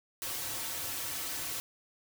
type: noise with comb filter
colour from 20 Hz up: white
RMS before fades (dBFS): -37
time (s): 0.22-1.6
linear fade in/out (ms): 0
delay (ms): 4.9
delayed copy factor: -0.85
effects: none